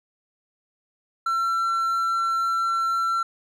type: tone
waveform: triangle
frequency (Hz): 1351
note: E6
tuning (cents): +42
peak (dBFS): -19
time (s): 1.26-3.23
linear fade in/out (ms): 5
effects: none